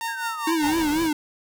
sawtooth tone with tremolo, 917 Hz, A#5, 29 cents flat, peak -21 dBFS, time 0.01-0.82 s, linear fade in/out 0 ms, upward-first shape triangle, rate 4.9 Hz, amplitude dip 80%
sine linear sweep, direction down, 1682 to 740 Hz, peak -30 dBFS, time 0.07-0.73 s, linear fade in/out 20 ms
square tone with vibrato, 312.5 Hz, D#4, 8 cents sharp, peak -21 dBFS, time 0.47-1.13 s, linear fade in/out 5 ms, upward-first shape triangle, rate 4.1 Hz, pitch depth 140 cents each way
pink noise, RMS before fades -35 dBFS, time 0.6-1.11 s, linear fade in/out 50 ms
effects none

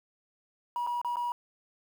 sine tone with dropouts, 963 Hz, B5, 44 cents flat, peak -27 dBFS, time 0.76-1.32 s, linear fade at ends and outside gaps 1 ms, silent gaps 0.866-0.872 / 1.015-1.047 / 1.158-1.168 s, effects tanh soft clip ceiling -27 dBFS + 9-bit

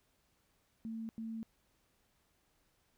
sine tone bursts at uneven times, 224.4 Hz, A3, 34 cents sharp, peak -39 dBFS, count 2, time 0.85-1.09 / 1.18-1.43 s, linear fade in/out 0 ms, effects pink hiss -75 dBFS RMS until 2.97 s

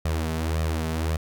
sawtooth tone with flanger, 80 Hz, D#2, 49 cents sharp, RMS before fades -26 dBFS, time 0.05-1.17 s, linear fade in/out 5 ms, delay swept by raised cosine 1.6 to 4.7 ms, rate 1.8 Hz, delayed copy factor +0.6, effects none

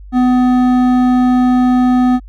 triangle tone with hard clipping, 250.8 Hz, B3, 27 cents sharp, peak -10 dBFS, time 0.12-2.2 s, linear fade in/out 50 ms, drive 14 dB, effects added 49 Hz sine -31 dBFS peak until 2.28 s

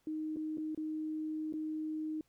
sine tone with dropouts, 311.1 Hz, D#4, in tune, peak -35 dBFS, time 0.07-2.21 s, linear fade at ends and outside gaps 2 ms, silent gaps 0.361-0.368 / 0.573-0.581 / 0.748-0.775 / 1.526-1.537 s, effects pink hiss -75 dBFS RMS until 2.28 s

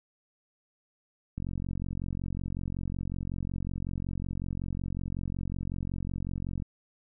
click train, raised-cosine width 5 ms, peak -22 dBFS, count 239, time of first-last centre 1.38-6.622 s, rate 45.4 Hz, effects none

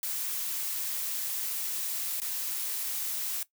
blue noise with dropouts, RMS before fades -33 dBFS, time 0.03-3.43 s, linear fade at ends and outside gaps 1 ms, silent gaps 2.201-2.217 s, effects noise-tail reverb RT60 0.1 s tail -17 dB re dry

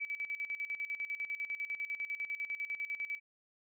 sine tone with tremolo, 2298 Hz, D7, 38 cents flat, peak -34 dBFS, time 0-3.2 s, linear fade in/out 20 ms, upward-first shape square, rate 10 Hz, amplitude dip 75%, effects none

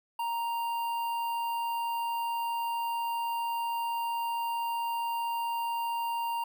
square tone with notch filter, 932.3 Hz, A#5, in tune, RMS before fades -32 dBFS, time 0.19-6.44 s, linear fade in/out 5 ms, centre 6300 Hz, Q 0.53, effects none

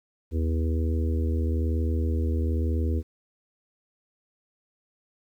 harmonic tone with a mistuned harmonic, 81 Hz, E2, 30 cents flat, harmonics 1 / 3 / 4 / 5 / 6, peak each -23 / -33 / -35 / -37 / -39 dBFS, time 0.31-3.03 s, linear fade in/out 50 ms, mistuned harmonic 1, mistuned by -51 cents, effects 10-bit

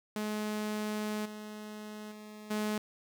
sawtooth tone with level steps, 212.3 Hz, G#3, 38 cents sharp, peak -29 / -38 / -42 / -27 dBFS, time 0.16-2.78 s, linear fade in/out 2 ms, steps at 1.25 / 2.11 / 2.5 s, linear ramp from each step 10 ms, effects 10-bit

